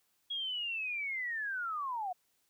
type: linear sweep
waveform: sine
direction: down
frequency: 3321 to 700 Hz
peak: -34 dBFS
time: 0.3-2.13 s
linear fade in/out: 10 ms
effects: white hiss -75 dBFS RMS until 2.49 s